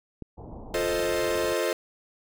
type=click; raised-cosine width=3 ms; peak=-24 dBFS; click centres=0.223 s
type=low-pass noise; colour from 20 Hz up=pink; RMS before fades=-41 dBFS; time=0.37-1.54 s; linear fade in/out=20 ms; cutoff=940 Hz; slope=48 dB/octave
type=chord; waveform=45% pulse; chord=F dominant seventh; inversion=none; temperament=equal; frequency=349.2 / 440 / 523.3 / 622.3 Hz; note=F4 / A4 / C5 / Eb5; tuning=0 / 0 / 0 / 0 cents; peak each=-30 dBFS; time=0.74-1.73 s; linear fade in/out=2 ms
effects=none